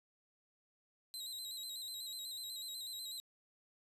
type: tone with vibrato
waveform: sawtooth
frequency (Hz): 3951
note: B7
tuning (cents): 0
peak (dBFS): -40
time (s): 1.14-3.2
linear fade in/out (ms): 0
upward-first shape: square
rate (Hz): 8.1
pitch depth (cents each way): 56
effects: resampled to 32000 Hz + 12-bit